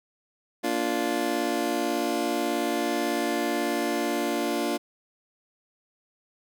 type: chord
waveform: 25% pulse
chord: Bb major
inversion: none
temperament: just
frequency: 233.1 / 291.4 / 349.6 Hz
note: Bb3 / D4 / F4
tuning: 0 / -13 / +2 cents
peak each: -28 / -25 / -25 dBFS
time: 0.63-4.78 s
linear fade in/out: 20 ms
effects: none